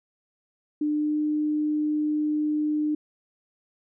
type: tone with pitch glide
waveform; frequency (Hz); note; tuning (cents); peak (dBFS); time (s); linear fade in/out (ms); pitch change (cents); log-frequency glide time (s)
sine; 299.4 to 302; D4 to D4; +33 to +48; -22; 0.81-2.95; 5; +15; 0.93-1.17
effects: none